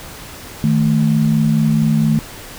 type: tone pair together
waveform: sine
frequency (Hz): 155.56 / 220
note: D#3 / A3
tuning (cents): 0 / 0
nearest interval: tritone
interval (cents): 600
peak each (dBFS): -14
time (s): 0.64-2.19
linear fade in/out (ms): 0
effects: pink hiss -34 dBFS RMS until 2.58 s

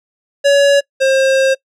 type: tone pair in turn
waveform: square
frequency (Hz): 564 / 533.5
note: C#5 / C5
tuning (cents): +30 / +34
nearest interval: minor second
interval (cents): 96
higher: first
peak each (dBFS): -8 / -10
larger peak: first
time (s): 0.44-0.81 / 1-1.55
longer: second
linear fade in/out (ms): 20
effects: noise-tail reverb RT60 0.1 s tail -24 dB re dry + low-pass 7000 Hz 12 dB/octave

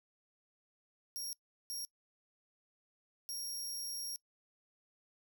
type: tone bursts at uneven times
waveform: 20% pulse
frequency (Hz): 5590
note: F8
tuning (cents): +1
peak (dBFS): -34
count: 3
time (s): 1.16-1.33 / 1.7-1.85 / 3.29-4.16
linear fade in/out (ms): 0
effects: noise-tail reverb RT60 0.1 s tail -24 dB re dry

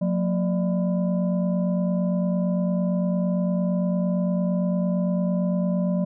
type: tone with frequency modulation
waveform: sine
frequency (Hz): 181.1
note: F#3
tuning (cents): -37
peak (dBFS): -20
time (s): 0.01-6.05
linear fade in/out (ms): 10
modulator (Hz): 411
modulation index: 0.73
effects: none

